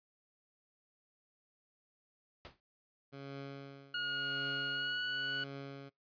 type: noise with exponential decay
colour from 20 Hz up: pink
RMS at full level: -46 dBFS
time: 2.45-2.6 s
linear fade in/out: 0 ms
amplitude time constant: 32 ms
type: tone with tremolo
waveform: 15% pulse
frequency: 138.59 Hz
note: C#3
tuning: in tune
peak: -36 dBFS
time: 3.12-5.9 s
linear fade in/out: 20 ms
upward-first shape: triangle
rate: 0.92 Hz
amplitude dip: 90%
type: tone with pitch glide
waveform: 25% pulse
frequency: 1439 to 1475.2 Hz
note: F#6 to F#6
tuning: -49 to -6 cents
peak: -31 dBFS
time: 3.94-5.44 s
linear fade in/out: 5 ms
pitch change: +43 cents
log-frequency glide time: 4.71-5.05 s
effects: noise-tail reverb RT60 0.2 s tail -26 dB re dry + resampled to 11025 Hz